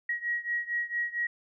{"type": "beating tone pair", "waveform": "sine", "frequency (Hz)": [1900, 1904.4], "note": ["A#6", "A#6"], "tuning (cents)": [33, 37], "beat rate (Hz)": 4.4, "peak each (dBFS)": [-31, -33], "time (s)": [0.09, 1.27], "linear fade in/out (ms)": 5, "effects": []}